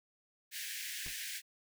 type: high-pass noise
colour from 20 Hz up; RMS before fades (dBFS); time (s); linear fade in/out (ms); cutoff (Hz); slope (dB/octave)
pink; -42; 0.51-1.42; 50; 1600; 96
type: noise with exponential decay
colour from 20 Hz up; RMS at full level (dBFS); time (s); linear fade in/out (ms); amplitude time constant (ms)
brown; -40; 1.06-1.15; 0; 19
effects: none